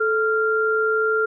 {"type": "tone pair together", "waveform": "sine", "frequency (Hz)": [437.5, 1389], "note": ["A4", "F6"], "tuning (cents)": [-10, -10], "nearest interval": "octave + minor sixth", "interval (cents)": 2000, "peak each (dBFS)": -20, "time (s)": [0, 1.26], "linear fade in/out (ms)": 10, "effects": []}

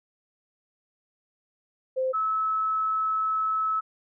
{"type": "tone pair in turn", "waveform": "sine", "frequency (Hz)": [520, 1298.3], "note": ["C5", "E6"], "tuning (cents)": [-11, -27], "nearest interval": "octave + major third", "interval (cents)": 1584, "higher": "second", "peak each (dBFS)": [-23, -23], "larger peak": "neither", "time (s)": [[1.96, 2.13], [2.13, 3.81]], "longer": "second", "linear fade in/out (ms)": 20, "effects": []}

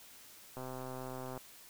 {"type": "click train", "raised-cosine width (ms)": 1, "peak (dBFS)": -30, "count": 105, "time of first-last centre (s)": [0.57, 1.376], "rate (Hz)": 129, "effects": ["white hiss -56 dBFS RMS until 1.69 s"]}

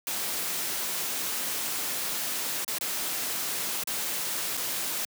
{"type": "noise with dropouts", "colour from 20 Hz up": "white", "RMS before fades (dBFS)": -31, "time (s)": [0.07, 5.05], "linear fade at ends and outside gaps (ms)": 1, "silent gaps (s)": [[2.646, 2.679], [2.784, 2.81], [3.836, 3.873], [4.57, 4.574]], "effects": ["high-pass 150 Hz 12 dB/octave"]}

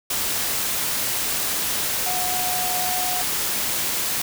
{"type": "tone in noise", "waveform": "sine", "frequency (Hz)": 729, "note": "F#5", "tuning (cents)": -26, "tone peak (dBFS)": -27, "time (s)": [2.06, 3.22], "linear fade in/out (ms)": 5, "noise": "white", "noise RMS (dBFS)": -24, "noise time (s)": [0.1, 4.22], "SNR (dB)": -6, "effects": []}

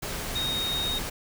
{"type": "tone in noise", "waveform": "sine", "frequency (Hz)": 3729, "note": "A#7", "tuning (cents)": 0, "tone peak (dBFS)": -27, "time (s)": [0.35, 0.99], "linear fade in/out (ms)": 10, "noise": "pink", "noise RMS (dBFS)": -33, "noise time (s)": [0.02, 1.1], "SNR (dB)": 3, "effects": []}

